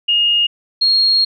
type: tone pair in turn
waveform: sine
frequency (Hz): 2849 / 4269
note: F7 / C8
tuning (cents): +34 / +34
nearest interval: perfect fifth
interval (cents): 700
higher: second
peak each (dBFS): -11 / -10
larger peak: second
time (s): 0.08-0.47 / 0.81-1.25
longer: second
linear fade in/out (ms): 10
effects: none